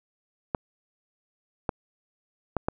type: clicks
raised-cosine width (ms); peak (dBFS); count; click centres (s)
1; -11; 4; 0.548 / 1.692 / 2.567 / 2.685
effects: none